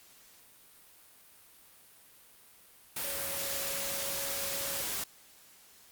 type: tone in noise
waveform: sine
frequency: 554.4 Hz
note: C#5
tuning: in tune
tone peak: -43 dBFS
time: 3.04-4.82 s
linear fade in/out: 5 ms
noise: white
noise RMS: -35 dBFS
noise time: 2.96-5.04 s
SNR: -11 dB
effects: white hiss -58 dBFS RMS until 5.91 s + Opus 48 kbps